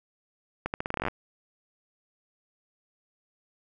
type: accelerating click train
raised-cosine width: 0.5 ms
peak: -14 dBFS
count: 14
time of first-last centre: 0.66-1.083 s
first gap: 79 ms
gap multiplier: 0.83
effects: none